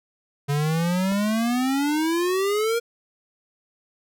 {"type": "exponential sweep", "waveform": "square", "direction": "up", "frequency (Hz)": [140.7, 474.1], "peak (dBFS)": -21, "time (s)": [0.48, 2.8], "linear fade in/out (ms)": 20}
{"type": "click", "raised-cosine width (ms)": 1, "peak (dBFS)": -23, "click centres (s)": 1.12}
{"effects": []}